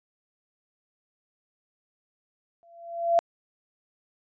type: tone with exponential growth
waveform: sine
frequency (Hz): 680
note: F5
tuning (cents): -46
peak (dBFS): -15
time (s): 2.63-3.19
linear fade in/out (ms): 0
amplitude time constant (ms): 120
effects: resampled to 16000 Hz